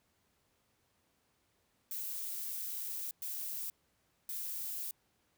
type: noise bursts at uneven times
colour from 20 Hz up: violet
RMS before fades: -40 dBFS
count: 3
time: 1.91-3.11 / 3.22-3.7 / 4.29-4.91 s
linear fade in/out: 2 ms
effects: pink hiss -75 dBFS RMS until 5.37 s + high-pass 60 Hz 12 dB/octave